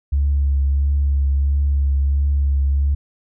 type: tone with vibrato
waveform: sine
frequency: 70 Hz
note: C#2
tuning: 18 cents sharp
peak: -13 dBFS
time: 0.12-2.95 s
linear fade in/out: 10 ms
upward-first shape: triangle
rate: 1.5 Hz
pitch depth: 28 cents each way
effects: tanh soft clip ceiling -10 dBFS